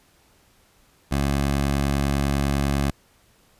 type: tone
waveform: 15% pulse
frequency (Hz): 70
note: C#2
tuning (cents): +18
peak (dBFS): -14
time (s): 1.11-2.91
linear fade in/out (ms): 10
effects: pink hiss -59 dBFS RMS until 3.59 s + resampled to 32000 Hz